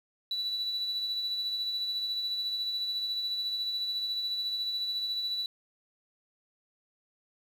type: tone with tremolo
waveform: sine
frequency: 3951 Hz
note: B7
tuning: in tune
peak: -27 dBFS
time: 0.31-5.46 s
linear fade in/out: 2 ms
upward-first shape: sine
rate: 14 Hz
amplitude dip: 40%
effects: tanh soft clip ceiling -26 dBFS + 9-bit